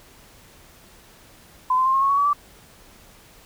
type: tone with pitch steps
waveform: sine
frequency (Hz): 1017 / 1036.6 / 1056.5 / 1076.9 / 1097.6 / 1118.7 / 1140.2 / 1162.2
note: C6 / C6 / C6 / C6 / C#6 / C#6 / C#6 / D6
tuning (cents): -50 / -16 / +16 / +50 / -17 / +15 / +48 / -18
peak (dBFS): -16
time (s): 1.7-2.332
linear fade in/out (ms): 5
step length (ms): 79
effects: pink hiss -50 dBFS RMS until 3.45 s